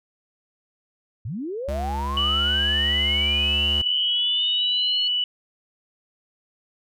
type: linear sweep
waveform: sine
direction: up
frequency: 88.1 to 4341 Hz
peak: -27 dBFS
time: 1.25-5.08 s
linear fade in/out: 5 ms
type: tone with pitch glide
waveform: square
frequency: 70 to 71.97 Hz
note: C#2 to D2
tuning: +18 to -34 cents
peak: -27 dBFS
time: 1.68-3.82 s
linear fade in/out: 5 ms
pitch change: +48 cents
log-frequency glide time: 2.33-2.47 s
type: tone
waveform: sine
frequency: 2960 Hz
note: F#7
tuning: in tune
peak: -20 dBFS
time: 2.17-5.24 s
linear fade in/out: 2 ms
effects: none